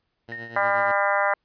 10% pulse tone with tremolo, 115.8 Hz, A#2, 11 cents flat, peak -28 dBFS, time 0.28-0.92 s, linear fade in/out 5 ms, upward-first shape triangle, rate 8.4 Hz, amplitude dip 70%
sine tone with exponential decay, 1845 Hz, A#6, 18 cents flat, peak -30 dBFS, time 0.32-1.06 s, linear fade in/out 0 ms, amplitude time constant 160 ms
harmonic tone, 200 Hz, G3, 35 cents sharp, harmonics 3 / 4 / 5 / 6 / 7 / 8 / 9 / 10, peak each -25 / -26 / -27 / -28 / -28 / -29 / -30 / -30 dBFS, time 0.56-1.34 s, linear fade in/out 5 ms
effects pink hiss -75 dBFS RMS until 1.44 s + resampled to 11025 Hz

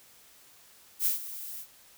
violet noise with ADSR envelope, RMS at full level -25 dBFS, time 0.99-1.67 s, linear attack 68 ms, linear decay 130 ms, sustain -15 dB, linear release 74 ms, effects white hiss -57 dBFS RMS until 1.97 s

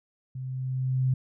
sine tone with level ramp, 129.8 Hz, C3, 13 cents flat, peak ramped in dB -33 to -20 dBFS, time 0.35-1.14 s, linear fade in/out 5 ms, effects none

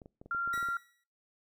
clicks, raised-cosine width 2 ms, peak -36 dBFS, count 10, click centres 0.018 / 0.059 / 0.215 / 0.26 / 0.348 / 0.476 / 0.54 / 0.577 / 0.628 / 0.687 s
sine tone, 1384 Hz, F6, 16 cents flat, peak -30 dBFS, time 0.31-0.77 s, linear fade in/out 2 ms
sawtooth tone with exponential decay, 1929 Hz, B6, 41 cents flat, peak -35 dBFS, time 0.53-1.04 s, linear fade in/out 5 ms, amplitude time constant 110 ms
effects noise-tail reverb RT60 0.4 s tail -24 dB re dry

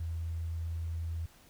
sine tone, 82.6 Hz, E2, 4 cents sharp, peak -33 dBFS, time 0-1.26 s, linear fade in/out 5 ms, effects pink hiss -60 dBFS RMS until 1.49 s

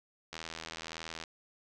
click train, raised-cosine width 0.2 ms, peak -23 dBFS, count 75, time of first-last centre 0.33-1.238 s, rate 81.5 Hz, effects resampled to 24000 Hz + 9-bit

